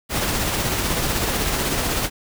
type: noise with tremolo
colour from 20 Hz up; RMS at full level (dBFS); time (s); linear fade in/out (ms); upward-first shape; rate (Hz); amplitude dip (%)
pink; -21; 0.09-2.1; 50; sine; 16; 30
effects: none